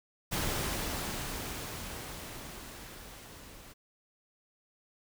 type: noise with level ramp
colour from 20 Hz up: pink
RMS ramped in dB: -32 to -52 dBFS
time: 0.31-3.74 s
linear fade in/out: 20 ms
effects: none